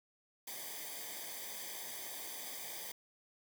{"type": "noise with comb filter", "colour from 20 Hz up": "white", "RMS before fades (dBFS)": -45, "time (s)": [0.47, 2.92], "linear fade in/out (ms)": 5, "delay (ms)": 0.73, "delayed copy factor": -0.85, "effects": []}